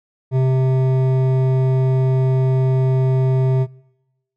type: tone with hard clipping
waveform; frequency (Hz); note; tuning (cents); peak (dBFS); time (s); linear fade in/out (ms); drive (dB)
sine; 130.7; C3; -1; -15; 0.31-3.67; 50; 11
effects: noise-tail reverb RT60 1.0 s tail -24 dB re dry